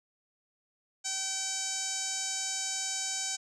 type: tone with low-pass filter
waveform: 5% pulse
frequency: 769 Hz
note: G5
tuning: 33 cents flat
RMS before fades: -34 dBFS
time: 1.04-3.37 s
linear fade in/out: 20 ms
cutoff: 6900 Hz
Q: 4.6
effects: none